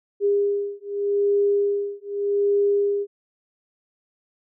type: beating tone pair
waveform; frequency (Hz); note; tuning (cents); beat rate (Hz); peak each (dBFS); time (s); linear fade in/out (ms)
sine; 404.3 / 405.13; G#4 / G#4; -46 / -43; 0.83; -22; 0.2-3.07; 50
effects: none